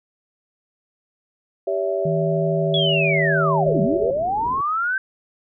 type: chord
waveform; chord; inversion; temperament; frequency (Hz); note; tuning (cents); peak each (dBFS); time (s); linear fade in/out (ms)
sine; C# diminished; second; equal with one note detuned; 392 / 566.3 / 659.3; G4 / C#5 / E5; 0 / +37 / 0; -24; 1.67-4.11; 5
type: tone with pitch glide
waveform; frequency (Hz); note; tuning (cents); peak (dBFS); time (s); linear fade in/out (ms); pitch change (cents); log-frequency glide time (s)
sine; 160.3 to 156.37; E3 to D#3; -48 to +9; -21; 2.05-3.86; 5; -43; 2.59-2.76
type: linear two-way sweep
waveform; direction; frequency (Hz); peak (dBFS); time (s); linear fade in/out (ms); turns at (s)
sine; down then up; 3417 to 172.5 to 1574; -19; 2.74-4.98; 2; 3.81
type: low-pass noise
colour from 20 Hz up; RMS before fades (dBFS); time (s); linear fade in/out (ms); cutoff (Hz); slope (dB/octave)
white; -36; 3.66-4.61; 2; 470; 96
effects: none